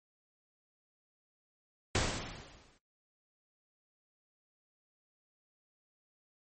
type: noise with exponential decay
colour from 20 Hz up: pink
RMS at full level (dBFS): -28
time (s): 1.95-2.78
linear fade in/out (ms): 2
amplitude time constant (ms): 180
effects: noise-tail reverb RT60 0.2 s tail -23 dB re dry + MP3 32 kbps